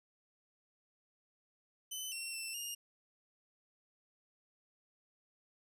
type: tone with pitch steps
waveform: 15% pulse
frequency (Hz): 3029 / 2720 / 2679 / 2831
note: F#7 / F7 / E7 / F7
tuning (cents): +40 / -46 / +27 / +23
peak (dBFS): -33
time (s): 1.91-2.75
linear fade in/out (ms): 10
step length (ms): 210
effects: none